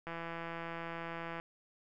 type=click train; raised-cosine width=0.5 ms; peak=-27 dBFS; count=223; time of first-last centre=0.07-1.399 s; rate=167 Hz; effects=none